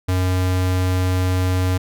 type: tone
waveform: square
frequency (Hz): 92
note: F#2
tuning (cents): -9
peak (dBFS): -17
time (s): 0.08-1.78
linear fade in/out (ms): 10
effects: none